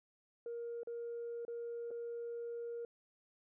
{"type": "tone with dropouts", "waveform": "sine", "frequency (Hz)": 470, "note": "A#4", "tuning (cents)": 14, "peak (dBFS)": -39, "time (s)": [0.46, 2.85], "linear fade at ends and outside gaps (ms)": 2, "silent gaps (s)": [[0.833, 0.872], [1.451, 1.48], [1.907, 1.912]], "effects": ["tanh soft clip ceiling -37 dBFS"]}